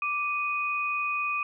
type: tone pair together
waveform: sine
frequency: 1174.7 / 2489 Hz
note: D6 / D#7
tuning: 0 / 0 cents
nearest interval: octave + minor second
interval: 1300 cents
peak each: -30 / -28 dBFS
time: 0.02-1.43 s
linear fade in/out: 2 ms
effects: none